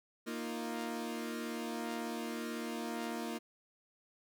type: chord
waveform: sawtooth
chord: Bb suspended fourth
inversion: none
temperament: equal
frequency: 233.1 / 311.1 / 349.2 Hz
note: Bb3 / Eb4 / F4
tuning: 0 / 0 / 0 cents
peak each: -36 / -40 / -40 dBFS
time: 0.26-3.39 s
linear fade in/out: 20 ms
effects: none